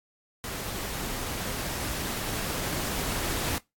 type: noise with level ramp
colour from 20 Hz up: pink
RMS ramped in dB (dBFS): -35 to -30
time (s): 0.44-3.58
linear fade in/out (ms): 0
effects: noise-tail reverb RT60 0.2 s tail -22 dB re dry + AAC 64 kbps